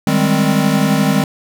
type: chord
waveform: square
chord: Ab major seventh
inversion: second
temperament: equal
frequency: 155.56 / 196 / 207.7 / 261.6 Hz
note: Eb3 / G3 / Ab3 / C4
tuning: 0 / 0 / 0 / 0 cents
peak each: -18 dBFS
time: 0.07-1.24 s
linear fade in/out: 2 ms
effects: none